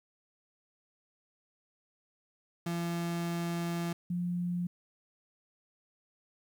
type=tone pair in turn; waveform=35% pulse / sine; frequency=170.4 / 176.1 Hz; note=F3 / F3; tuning=-42 / +15 cents; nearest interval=minor second; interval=57 cents; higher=second; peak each=-30 / -30 dBFS; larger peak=neither; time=2.66-3.93 / 4.1-4.67 s; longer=first; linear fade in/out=5 ms; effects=11-bit